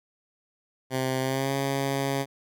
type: tone with pitch glide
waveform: 10% pulse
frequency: 130.81 to 137.39 Hz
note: C3 to C#3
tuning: 0 to -15 cents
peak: -17 dBFS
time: 0.9-2.26 s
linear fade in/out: 50 ms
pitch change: +85 cents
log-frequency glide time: 1.21-1.53 s
effects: none